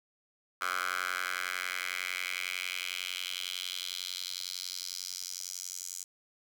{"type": "tone with high-pass filter sweep", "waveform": "10% pulse", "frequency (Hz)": 91, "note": "F#2", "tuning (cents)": -28, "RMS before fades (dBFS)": -37, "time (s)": [0.61, 6.04], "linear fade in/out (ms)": 5, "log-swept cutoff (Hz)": [1300, 6800], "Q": 3, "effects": []}